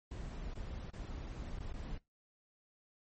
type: noise with dropouts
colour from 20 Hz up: brown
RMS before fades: -43 dBFS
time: 0.11-1.98 s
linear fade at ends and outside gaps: 5 ms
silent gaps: 0.538-0.554 / 0.905-0.932 / 1.59-1.602 / 1.728-1.738 s
effects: noise-tail reverb RT60 0.2 s tail -22 dB re dry + MP3 32 kbps